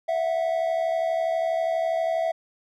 triangle tone pair together, 659.3 / 731.6 Hz, E5 / F#5, 0 / -20 cents, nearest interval major second, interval 180 cents, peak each -21 / -27 dBFS, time 0.08-2.32 s, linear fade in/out 10 ms, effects none

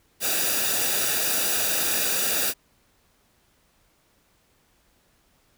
white noise with comb filter, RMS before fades -24 dBFS, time 0.2-2.54 s, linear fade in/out 50 ms, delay 0.94 ms, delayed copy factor -0.65, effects pink hiss -64 dBFS RMS until 5.57 s

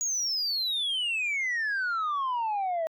sine exponential sweep, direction down, 6820 to 633 Hz, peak -24 dBFS, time 0.01-2.87 s, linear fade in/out 0 ms, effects tanh soft clip ceiling -25 dBFS

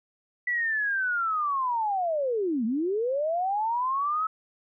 sine linear two-way sweep, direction down then up, 1975.5 to 211.7 to 1302 Hz, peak -24 dBFS, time 0.47-4.27 s, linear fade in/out 5 ms, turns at 2.65 s, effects none

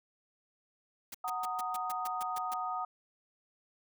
white noise bursts, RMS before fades -43 dBFS, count 10, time 1.12-2.54 s, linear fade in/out 5 ms, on 25 ms, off 130 ms
sine chord, D# minor, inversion first, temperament equal with one note detuned, 740 / 921.6 / 1244.5 Hz, F#5 / A#5 / D#6, 0 / -20 / 0 cents, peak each -37 / -41 / -36 dBFS, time 1.24-2.85 s, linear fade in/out 5 ms
effects none

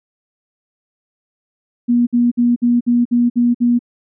sine tone bursts, 240.3 Hz, B3, 47 cents flat, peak -10 dBFS, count 8, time 1.88-3.792 s, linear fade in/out 20 ms, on 190 ms, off 56 ms, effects none

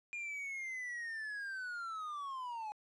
triangle linear sweep, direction down, 2423 to 830.6 Hz, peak -38 dBFS, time 0.13-2.72 s, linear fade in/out 0 ms, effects resampled to 24000 Hz + 12-bit

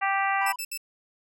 harmonic tone, 392 Hz, G4, in tune, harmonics 2 / 3 / 4 / 5 / 6 / 7, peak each -26 / -29 / -32 / -29 / -35 / -36 dBFS, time 0.01-0.53 s, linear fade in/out 20 ms
triangle tone, 987.8 Hz, B5, in tune, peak -31 dBFS, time 0.41-0.56 s, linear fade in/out 5 ms
10% pulse tone bursts, 2637 Hz, E7, in tune, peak -22 dBFS, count 3, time 0.46-0.776 s, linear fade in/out 5 ms, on 62 ms, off 65 ms
effects none

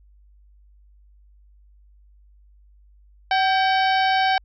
harmonic tone with a mistuned harmonic, 761 Hz, F#5, 48 cents sharp, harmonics 1 / 2 / 3 / 4 / 5 / 6 / 7, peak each -18 / -24 / -28 / -30 / -32 / -34 / -35 dBFS, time 3.31-4.38 s, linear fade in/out 2 ms, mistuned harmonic 2, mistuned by +69 cents, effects added 50 Hz sine -50 dBFS peak until 4.44 s

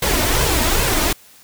pink noise with flanger, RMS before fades -17 dBFS, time 0.02-1.13 s, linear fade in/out 5 ms, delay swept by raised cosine 1.9 to 3.3 ms, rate 2.5 Hz, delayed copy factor +0.55, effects white hiss -47 dBFS RMS until 1.43 s

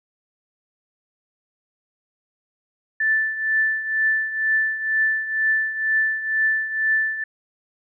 sine tone with tremolo, 1760 Hz, A6, in tune, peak -15 dBFS, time 3-7.24 s, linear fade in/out 5 ms, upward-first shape triangle, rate 2.1 Hz, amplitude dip 75%, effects none

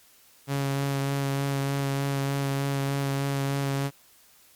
sawtooth tone with vibrato, 138.59 Hz, C#3, in tune, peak -21 dBFS, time 0.47-3.91 s, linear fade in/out 50 ms, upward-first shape sine, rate 3.3 Hz, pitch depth 13 cents each way, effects white hiss -57 dBFS RMS until 4.55 s + MP3 96 kbps

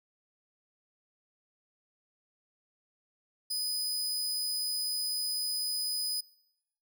sawtooth tone, 4992 Hz, D#8, 5 cents sharp, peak -28 dBFS, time 3.5-6.21 s, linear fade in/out 10 ms, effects noise-tail reverb RT60 1.0 s tail -26 dB re dry

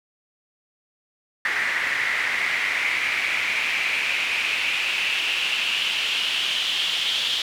pink noise with band-pass filter sweep, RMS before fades -24 dBFS, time 1.45-7.42 s, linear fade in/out 2 ms, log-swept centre 1900 to 3300 Hz, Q 5.2, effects none

